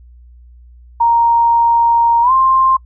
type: tone with pitch glide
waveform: sine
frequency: 933 to 1053.3 Hz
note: A#5 to C6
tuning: +1 to +11 cents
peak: -8 dBFS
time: 1-2.77 s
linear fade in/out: 10 ms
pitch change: +210 cents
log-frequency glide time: 2.22-2.32 s
effects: noise-tail reverb RT60 0.1 s tail -25 dB re dry + added 60 Hz sine -38 dBFS peak until 2.85 s

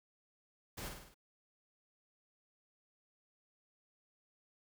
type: noise with echo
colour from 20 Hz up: pink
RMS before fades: -45 dBFS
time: 0.77-0.89 s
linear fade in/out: 10 ms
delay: 51 ms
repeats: 5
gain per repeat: -4 dB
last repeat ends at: 1.145 s
effects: none

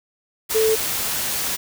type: tone in noise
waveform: sine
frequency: 440 Hz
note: A4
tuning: in tune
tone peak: -15 dBFS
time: 0.54-0.76 s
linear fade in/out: 20 ms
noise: white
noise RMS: -24 dBFS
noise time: 0.49-1.57 s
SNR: +6 dB
effects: none

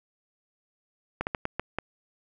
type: slowing click train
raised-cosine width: 0.5 ms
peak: -13 dBFS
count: 6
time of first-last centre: 1.21-1.786 s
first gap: 59 ms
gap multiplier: 1.34
effects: none

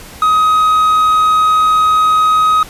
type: tone with quantisation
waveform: triangle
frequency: 1260 Hz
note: D#6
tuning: 21 cents sharp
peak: -6 dBFS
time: 0.22-2.63 s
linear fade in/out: 2 ms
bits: 5
effects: pink hiss -34 dBFS RMS until 2.69 s + resampled to 32000 Hz

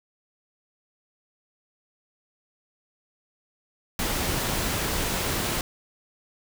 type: noise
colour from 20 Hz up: pink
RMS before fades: -27 dBFS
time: 3.99-5.61 s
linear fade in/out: 2 ms
effects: none

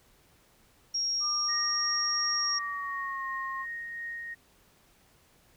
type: tone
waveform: sine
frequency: 5590 Hz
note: F8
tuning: 1 cent sharp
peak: -27 dBFS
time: 0.94-2.59 s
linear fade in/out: 10 ms
type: tone with pitch glide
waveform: sine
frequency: 1197 to 1072.6 Hz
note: D6 to C6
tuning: +33 to +43 cents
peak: -34 dBFS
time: 1.2-3.66 s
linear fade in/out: 50 ms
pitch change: -190 cents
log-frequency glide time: 2.34-3.27 s
type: tone with tremolo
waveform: sine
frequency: 1864.7 Hz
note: A#6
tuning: in tune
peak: -34 dBFS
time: 1.48-4.35 s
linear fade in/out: 20 ms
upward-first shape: triangle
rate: 2.8 Hz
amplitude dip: 30%
effects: pink hiss -63 dBFS RMS until 5.56 s

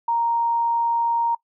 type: tone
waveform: sine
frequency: 932.3 Hz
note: A#5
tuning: in tune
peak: -18 dBFS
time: 0.08-1.35 s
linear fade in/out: 5 ms
effects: noise-tail reverb RT60 0.1 s tail -22 dB re dry

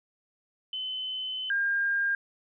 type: tone pair in turn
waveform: sine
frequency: 3041 / 1607.9 Hz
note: F#7 / G6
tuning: +47 / +44 cents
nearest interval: major seventh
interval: 1103 cents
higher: first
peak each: -31 / -24 dBFS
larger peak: second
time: 0.73-1.5 / 1.5-2.15 s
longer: first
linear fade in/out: 2 ms
effects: none

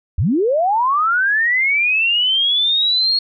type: linear sweep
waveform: sine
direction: up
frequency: 60.3 to 4328 Hz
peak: -13 dBFS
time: 0.18-3.19 s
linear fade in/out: 5 ms
effects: none

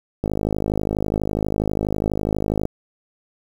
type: click train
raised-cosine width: 2 ms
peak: -8 dBFS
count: 127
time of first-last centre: 0.24-2.654 s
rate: 52.2 Hz
effects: 7-bit

